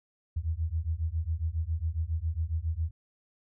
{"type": "beating tone pair", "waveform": "sine", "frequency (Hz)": [77.6, 84.9], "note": ["D#2", "F2"], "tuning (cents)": [-4, -48], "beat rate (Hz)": 7.3, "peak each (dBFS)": -31, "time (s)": [0.36, 2.91], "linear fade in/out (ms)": 10, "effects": []}